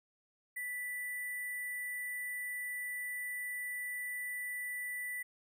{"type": "tone with sample-and-hold", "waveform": "sine", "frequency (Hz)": 1975.5, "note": "B6", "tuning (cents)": 0, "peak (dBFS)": -37, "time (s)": [0.56, 5.23], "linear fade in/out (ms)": 10, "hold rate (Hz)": 11025, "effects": []}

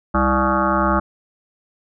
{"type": "tone with frequency modulation", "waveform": "sine", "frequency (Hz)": 721, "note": "F#5", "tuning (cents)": -45, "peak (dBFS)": -14, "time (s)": [0.14, 1], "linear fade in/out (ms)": 10, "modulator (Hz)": 131, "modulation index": 5.1, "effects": []}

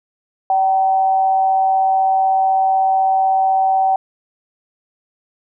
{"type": "tone with amplitude modulation", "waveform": "sine", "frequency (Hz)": 766, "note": "G5", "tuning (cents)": -40, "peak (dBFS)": -10, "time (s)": [0.5, 3.96], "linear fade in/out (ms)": 2, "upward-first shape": "sine", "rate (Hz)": 174, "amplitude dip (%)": 40, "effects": []}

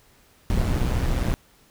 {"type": "noise with amplitude modulation", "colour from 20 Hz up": "brown", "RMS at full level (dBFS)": -20, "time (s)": [0.5, 1.34], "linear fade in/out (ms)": 0, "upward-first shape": "sine", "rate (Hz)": 124, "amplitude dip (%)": 55, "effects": ["pink hiss -57 dBFS RMS until 1.7 s"]}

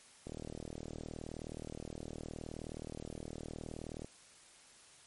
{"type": "click train", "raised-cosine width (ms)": 2, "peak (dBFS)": -30, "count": 149, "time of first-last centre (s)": [0.27, 4.046], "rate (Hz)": 39.2, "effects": ["white hiss -60 dBFS RMS until 5.06 s", "MP3 48 kbps"]}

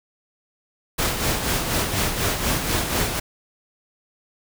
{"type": "noise with tremolo", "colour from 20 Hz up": "pink", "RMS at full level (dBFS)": -21, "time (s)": [0.98, 3.2], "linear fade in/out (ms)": 10, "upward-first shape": "sine", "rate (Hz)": 4.1, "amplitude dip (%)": 50, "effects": []}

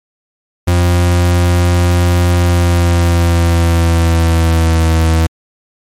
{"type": "tone with pitch glide", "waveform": "40% pulse", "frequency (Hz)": [87.7, 81.36], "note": ["F2", "E2"], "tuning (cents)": [8, -22], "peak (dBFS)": -7, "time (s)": [0.67, 5.27], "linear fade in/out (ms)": 10, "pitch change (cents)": -130, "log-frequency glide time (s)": [2.34, 4.92], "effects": ["MP3 64 kbps"]}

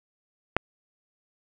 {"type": "click", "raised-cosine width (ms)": 0.5, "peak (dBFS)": -5, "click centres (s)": 0.566, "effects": []}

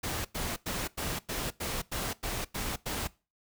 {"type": "noise bursts", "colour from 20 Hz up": "pink", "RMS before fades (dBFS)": -34, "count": 10, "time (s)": [0.03, 3.076], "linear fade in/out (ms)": 10, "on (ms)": 220, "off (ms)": 94, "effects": ["noise-tail reverb RT60 0.3 s tail -21 dB re dry"]}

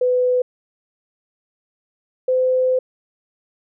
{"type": "tone pair in turn", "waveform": "sine", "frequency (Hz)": [500, 512], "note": ["B4", "C5"], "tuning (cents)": [21, -38], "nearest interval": "unison", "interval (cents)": 41, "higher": "second", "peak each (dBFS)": -14, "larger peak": "neither", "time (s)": [[0.01, 0.42], [2.28, 2.79]], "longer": "second", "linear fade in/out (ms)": 5, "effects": []}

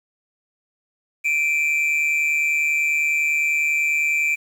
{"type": "tone pair together", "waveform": "triangle", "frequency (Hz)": [2349, 2499], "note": ["D7", "D#7"], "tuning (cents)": [0, 7], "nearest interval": "minor second", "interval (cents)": 107, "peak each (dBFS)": [-17, -23], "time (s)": [1.24, 4.36], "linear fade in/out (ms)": 20, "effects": ["8-bit"]}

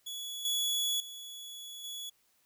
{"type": "tone with level steps", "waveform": "sawtooth", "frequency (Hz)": 3389, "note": "G#7", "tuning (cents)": 34, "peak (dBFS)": [-35, -26, -40, -36], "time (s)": [0.06, 2.1], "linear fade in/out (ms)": 10, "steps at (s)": [0.45, 1, 1.84], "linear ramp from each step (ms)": 2, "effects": ["white hiss -71 dBFS RMS until 2.45 s"]}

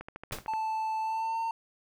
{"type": "click train", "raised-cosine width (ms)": 0.5, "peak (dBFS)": -26, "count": 8, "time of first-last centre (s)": [0.01, 0.536], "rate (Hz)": 13.3}
{"type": "noise with exponential decay", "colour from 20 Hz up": "pink", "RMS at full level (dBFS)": -31, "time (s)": [0.32, 0.49], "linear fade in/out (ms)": 5, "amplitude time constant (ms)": 35}
{"type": "tone with pitch glide", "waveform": "triangle", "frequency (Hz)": [879, 907.9], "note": ["A5", "A#5"], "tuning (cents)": [-2, -46], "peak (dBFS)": -27, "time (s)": [0.48, 1.51], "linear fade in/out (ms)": 2, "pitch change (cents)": 56, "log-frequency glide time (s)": [1.01, 1.4]}
{"effects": []}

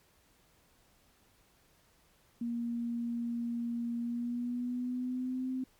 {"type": "tone with pitch glide", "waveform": "sine", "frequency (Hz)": [235.7, 258.5], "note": ["A#3", "C4"], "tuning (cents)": [19, -21], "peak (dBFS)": -32, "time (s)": [2.41, 5.64], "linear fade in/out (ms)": 5, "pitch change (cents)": 160, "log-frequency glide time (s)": [3.99, 5.51], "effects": ["pink hiss -67 dBFS RMS until 5.79 s", "MP3 96 kbps"]}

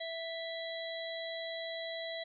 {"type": "harmonic tone", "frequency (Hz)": 659.3, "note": "E5", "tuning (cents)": 0, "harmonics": [1, 3, 5, 6], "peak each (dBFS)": [-40, -44, -47, -45], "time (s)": [0, 2.24], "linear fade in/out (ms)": 10, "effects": []}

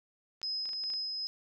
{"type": "clicks", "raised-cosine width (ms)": 0.2, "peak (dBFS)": -34, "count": 7, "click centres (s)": [0.416, 0.656, 0.691, 0.733, 0.838, 0.902, 0.937]}
{"type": "tone with tremolo", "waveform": "sine", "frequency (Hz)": 5080, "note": "D#8", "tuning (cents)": 35, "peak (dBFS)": -32, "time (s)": [0.43, 1.27], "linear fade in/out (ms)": 0, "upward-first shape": "sine", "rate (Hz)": 2.5, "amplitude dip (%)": 25}
{"effects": []}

